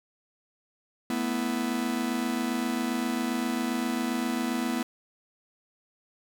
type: chord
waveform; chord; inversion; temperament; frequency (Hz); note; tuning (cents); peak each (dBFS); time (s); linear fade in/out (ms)
45% pulse; A suspended second; none; just; 220 / 247.5 / 330; A3 / B3 / E4; 0 / +4 / +2; -33 / -29 / -34; 1.1-4.83; 2
effects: none